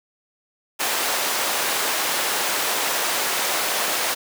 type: high-pass noise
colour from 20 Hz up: pink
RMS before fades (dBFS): -23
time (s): 0.79-4.15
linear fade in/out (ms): 20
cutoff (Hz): 580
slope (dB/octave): 12
effects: none